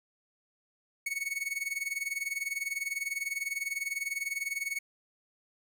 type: tone with tremolo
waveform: 45% pulse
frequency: 2217 Hz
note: C#7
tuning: in tune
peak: -29 dBFS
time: 1.06-4.79 s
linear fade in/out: 5 ms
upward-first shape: sine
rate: 20 Hz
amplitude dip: 85%
effects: none